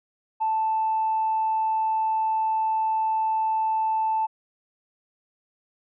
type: tone with tanh clipping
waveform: triangle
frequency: 880 Hz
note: A5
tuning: in tune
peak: -21 dBFS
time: 0.4-4.27 s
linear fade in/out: 20 ms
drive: 4 dB
effects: resampled to 8000 Hz